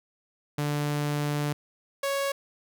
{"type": "tone pair in turn", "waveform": "sawtooth", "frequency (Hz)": [146.9, 554.6], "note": ["D3", "C#5"], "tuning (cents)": [1, 1], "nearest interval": "octave + major seventh", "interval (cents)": 2300, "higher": "second", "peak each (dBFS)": -22, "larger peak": "neither", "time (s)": [[0.58, 1.53], [2.03, 2.32]], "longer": "first", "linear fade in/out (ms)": 5, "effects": []}